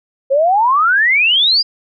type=exponential sweep; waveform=sine; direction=up; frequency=523.3 to 4978 Hz; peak=-9 dBFS; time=0.3-1.63 s; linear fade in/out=20 ms; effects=none